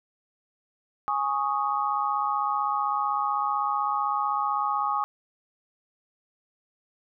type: chord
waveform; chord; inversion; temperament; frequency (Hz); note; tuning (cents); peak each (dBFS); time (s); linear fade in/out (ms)
sine; Ab suspended fourth; none; equal; 830.6 / 1108.7 / 1244.5; Ab5 / Db6 / Eb6; 0 / 0 / 0; -28; 1.08-5.04; 0
effects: none